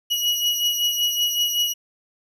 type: beating tone pair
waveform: 35% pulse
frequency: 2910 / 2915.3 Hz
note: F#7 / F#7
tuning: -29 / -26 cents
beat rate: 5.3 Hz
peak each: -19 / -24 dBFS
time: 0.1-1.74 s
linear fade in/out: 20 ms
effects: none